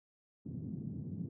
white band-pass noise, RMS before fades -42 dBFS, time 0.45-1.29 s, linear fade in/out 5 ms, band 110 to 220 Hz, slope 24 dB/octave, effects none

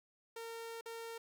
sawtooth tone with dropouts, 458.3 Hz, A#4, 29 cents flat, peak -40 dBFS, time 0.36-1.18 s, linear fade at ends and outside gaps 5 ms, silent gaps 0.811-0.858 s, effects none

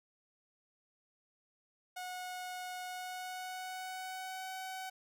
sawtooth tone with pitch glide, 730 to 754 Hz, F#5 to F#5, -24 to +32 cents, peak -37 dBFS, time 1.96-4.9 s, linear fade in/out 10 ms, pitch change +56 cents, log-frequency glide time 2.84-4.5 s, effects none

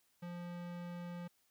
square tone with low-pass filter, 174.61 Hz, F3, in tune, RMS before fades -45 dBFS, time 0.22-1.28 s, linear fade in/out 10 ms, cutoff 3500 Hz, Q 0.56, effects white hiss -75 dBFS RMS until 1.5 s

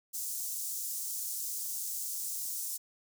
pink high-pass noise, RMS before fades -37 dBFS, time 0.13-2.78 s, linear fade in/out 20 ms, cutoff 6500 Hz, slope 24 dB/octave, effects none

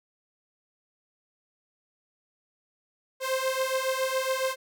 sawtooth beating tone pair, 521 / 528.2 Hz, C5 / C5, -7 / +16 cents, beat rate 7.2 Hz, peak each -25 dBFS, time 3.2-4.56 s, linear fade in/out 50 ms, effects none

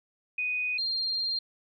sine tone pair in turn, 2489 / 4194 Hz, D#7 / C8, 0 / +3 cents, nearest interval major sixth, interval 903 cents, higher second, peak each -27 dBFS, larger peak neither, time 0.38-0.78 / 0.78-1.39 s, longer second, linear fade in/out 5 ms, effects none

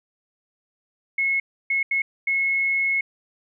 sine tone bursts at uneven times, 2179 Hz, C#7, 30 cents flat, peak -19 dBFS, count 4, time 1.18-1.4 / 1.7-1.83 / 1.91-2.02 / 2.27-3.01 s, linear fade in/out 5 ms, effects none

